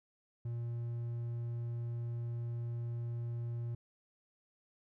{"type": "tone", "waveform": "triangle", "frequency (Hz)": 118.1, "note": "A#2", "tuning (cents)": 23, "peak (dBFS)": -34, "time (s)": [0.45, 3.75], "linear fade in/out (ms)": 5, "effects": []}